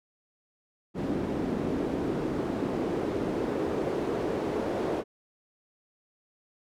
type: noise with band-pass filter sweep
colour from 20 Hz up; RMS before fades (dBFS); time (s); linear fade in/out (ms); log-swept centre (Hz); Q
pink; -30; 0.94-5.04; 50; 280 to 430; 1.7
effects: none